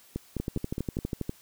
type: two click trains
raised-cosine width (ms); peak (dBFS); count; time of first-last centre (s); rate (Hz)
3; -18 / -17; 5 / 12; 0.16-0.988 / 0.4-1.294; 4.83 / 12.3
effects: white hiss -57 dBFS RMS until 1.41 s